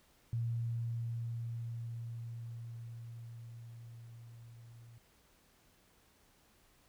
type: tone with level ramp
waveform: sine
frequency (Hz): 116.54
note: A#2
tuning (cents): 0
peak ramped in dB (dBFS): -32 to -53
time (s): 0.33-4.98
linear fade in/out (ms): 0
effects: pink hiss -68 dBFS RMS until 6.88 s